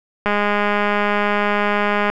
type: click train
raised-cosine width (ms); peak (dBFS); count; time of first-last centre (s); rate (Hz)
0.5; -4; 380; 0.26-2.1; 206
effects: none